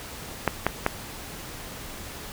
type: clicks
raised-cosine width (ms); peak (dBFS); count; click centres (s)
0.5; -5; 3; 0.477 / 0.666 / 0.864
effects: pink hiss -39 dBFS RMS until 2.32 s